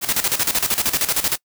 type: noise with tremolo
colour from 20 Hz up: white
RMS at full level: -18 dBFS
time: 0.01-1.38 s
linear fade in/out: 50 ms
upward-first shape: square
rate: 13 Hz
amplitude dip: 75%
effects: noise-tail reverb RT60 0.1 s tail -26 dB re dry